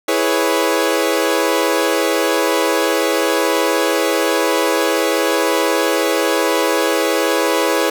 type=chord; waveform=sawtooth; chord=C# minor seventh; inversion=first; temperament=equal; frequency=329.6 / 415.3 / 493.9 / 554.4 Hz; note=E4 / G#4 / B4 / C#5; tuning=0 / 0 / 0 / 0 cents; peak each=-16 dBFS; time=0.08-7.9 s; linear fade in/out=5 ms; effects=7-bit